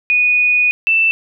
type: tone pair in turn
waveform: sine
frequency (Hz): 2475 / 2660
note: D#7 / E7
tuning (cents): -10 / +15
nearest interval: minor second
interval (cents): 125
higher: second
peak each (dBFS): -10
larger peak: neither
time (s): 0.1-0.71 / 0.87-1.11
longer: first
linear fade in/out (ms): 0
effects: none